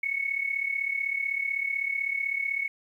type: tone with amplitude modulation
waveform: sine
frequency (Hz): 2210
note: C#7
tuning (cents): -6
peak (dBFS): -23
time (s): 0.03-2.68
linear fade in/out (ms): 5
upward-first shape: sine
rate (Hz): 35.9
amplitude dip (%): 75
effects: 10-bit